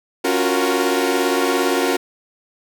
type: chord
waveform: sawtooth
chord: Gb major seventh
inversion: second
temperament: equal with one note detuned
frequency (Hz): 277.2 / 352.5 / 370 / 466.2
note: Db4 / F4 / Gb4 / Bb4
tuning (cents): 0 / +16 / 0 / 0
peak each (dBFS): -18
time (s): 0.24-1.97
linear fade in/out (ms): 10
effects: none